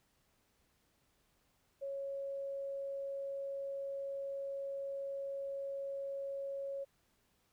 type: tone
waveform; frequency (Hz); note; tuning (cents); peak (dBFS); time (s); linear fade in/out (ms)
sine; 552; C#5; -7; -38; 1.81-6.85; 20
effects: pink hiss -75 dBFS RMS until 7.52 s